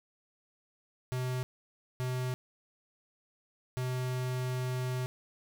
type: tone bursts at uneven times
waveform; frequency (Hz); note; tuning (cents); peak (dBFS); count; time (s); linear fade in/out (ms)
square; 127.2; C3; -48; -32; 3; 1.12-1.43 / 2-2.34 / 3.77-5.06; 0
effects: none